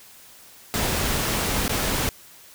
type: noise with dropouts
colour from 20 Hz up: pink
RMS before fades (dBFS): -24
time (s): 0.74-2.09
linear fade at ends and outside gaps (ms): 0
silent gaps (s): 1.68-1.694
effects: white hiss -48 dBFS RMS until 2.54 s